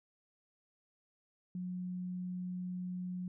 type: tone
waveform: sine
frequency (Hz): 181.1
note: F#3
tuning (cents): -37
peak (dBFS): -37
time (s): 1.55-3.28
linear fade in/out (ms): 2
effects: none